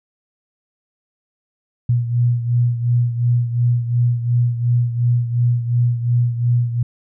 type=beating tone pair; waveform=sine; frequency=119.9 / 122.7 Hz; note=A#2 / B2; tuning=+49 / -11 cents; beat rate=2.8 Hz; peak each=-15 / -21 dBFS; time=1.89-6.83 s; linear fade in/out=5 ms; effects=none